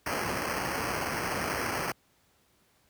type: noise with sample-and-hold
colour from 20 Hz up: white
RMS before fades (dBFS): -32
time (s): 0.06-1.92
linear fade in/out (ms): 5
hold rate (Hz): 3675
effects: pink hiss -67 dBFS RMS until 2.89 s + high-pass 60 Hz 12 dB/octave